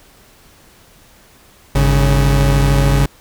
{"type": "tone pair together", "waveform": "40% pulse", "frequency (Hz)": [50.61, 138.5], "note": ["G#1", "C#3"], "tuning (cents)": [-44, -1], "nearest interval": "octave + perfect fourth", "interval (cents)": 1743, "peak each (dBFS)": -12, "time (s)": [1.75, 3.06], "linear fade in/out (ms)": 5, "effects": ["pink hiss -47 dBFS RMS until 3.2 s"]}